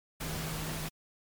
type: tone in noise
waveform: sine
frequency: 158.2 Hz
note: D#3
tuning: 29 cents sharp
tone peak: -38 dBFS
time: 0.2-0.89 s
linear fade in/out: 10 ms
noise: pink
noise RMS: -38 dBFS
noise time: 0.2-0.89 s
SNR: -3 dB
effects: MP3 96 kbps